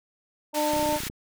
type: harmonic tone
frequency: 300.2 Hz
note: D4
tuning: 38 cents sharp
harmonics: 1 / 2 / 3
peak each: -29 / -26 / -27 dBFS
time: 0.53-1 s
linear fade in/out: 50 ms
type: high-pass noise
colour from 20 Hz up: pink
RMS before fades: -34 dBFS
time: 0.54-1.09 s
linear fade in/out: 10 ms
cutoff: 1600 Hz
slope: 12 dB/octave
type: clicks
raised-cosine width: 3 ms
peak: -24 dBFS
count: 12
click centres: 0.735 / 0.765 / 0.795 / 0.828 / 0.859 / 0.891 / 0.926 / 0.962 / 1.004 / 1.035 / 1.068 / 1.099 s
effects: none